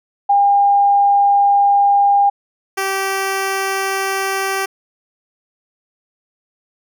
sine / 10% pulse tone pair in turn, 805 / 387.7 Hz, G5 / G4, +46 / -19 cents, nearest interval octave + minor second, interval 1265 cents, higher first, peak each -9 dBFS, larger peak neither, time 0.29-2.3 / 2.77-4.66 s, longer first, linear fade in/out 10 ms, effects none

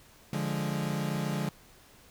40% pulse chord, D diminished, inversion none, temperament equal, 146.83 / 174.61 / 207.7 Hz, D3 / F3 / Ab3, 0 / 0 / 0 cents, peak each -32 / -34 / -34 dBFS, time 0.33-1.49 s, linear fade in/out 2 ms, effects pink hiss -57 dBFS RMS until 2.1 s

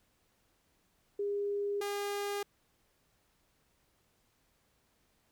sine / sawtooth tone pair in turn, 405.8 / 405.8 Hz, G#4 / G#4, -40 / -40 cents, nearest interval unison, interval 0 cents, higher neither, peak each -31 / -30 dBFS, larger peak second, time 1.19-1.81 / 1.81-2.43 s, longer neither, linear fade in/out 5 ms, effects pink hiss -73 dBFS RMS until 5.31 s

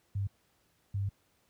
sine tone bursts at uneven times, 99 Hz, G2, 18 cents sharp, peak -29 dBFS, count 2, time 0.15-0.27 / 0.94-1.09 s, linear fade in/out 5 ms, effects pink hiss -71 dBFS RMS until 1.49 s + high-pass 60 Hz 12 dB/octave

